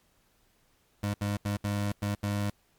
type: tone bursts at uneven times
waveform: 25% pulse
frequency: 102.2 Hz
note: G#2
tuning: 27 cents flat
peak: -24 dBFS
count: 6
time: 1.03-1.14 / 1.21-1.37 / 1.45-1.57 / 1.64-1.92 / 2.02-2.15 / 2.23-2.5 s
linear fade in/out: 5 ms
effects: pink hiss -68 dBFS RMS until 2.78 s + MP3 96 kbps